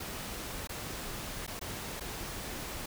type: noise with dropouts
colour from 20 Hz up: pink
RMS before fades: -40 dBFS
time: 0-2.86 s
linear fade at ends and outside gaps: 5 ms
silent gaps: 0.673-0.692 / 1.467-1.476 / 1.594-1.612 / 1.999-2.006 s
effects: none